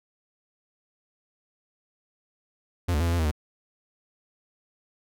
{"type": "tone with pitch steps", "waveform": "45% pulse", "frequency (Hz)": [87.7, 73.7, 85.1, 84.6, 86.5, 79.8, 74.8], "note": ["F2", "D2", "F2", "E2", "F2", "D#2", "D2"], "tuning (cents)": [8, 7, -44, 45, -16, 44, 32], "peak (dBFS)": -22, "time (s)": [2.88, 3.314], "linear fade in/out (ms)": 10, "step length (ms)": 62, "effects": []}